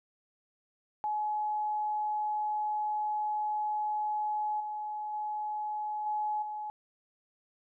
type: tone with level steps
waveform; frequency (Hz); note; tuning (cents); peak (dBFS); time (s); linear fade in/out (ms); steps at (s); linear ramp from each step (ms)
sine; 847; G#5; +34; -29 / -34 / -32 / -29 / -35; 1.04-6.7; 0; 4.6 / 5.13 / 6.06 / 6.42; 5
effects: none